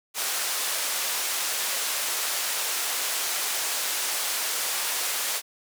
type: band-pass noise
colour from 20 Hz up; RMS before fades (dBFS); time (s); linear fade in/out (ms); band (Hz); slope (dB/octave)
white; -28; 0.14-5.42; 50; 530 to 12000; 12
effects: none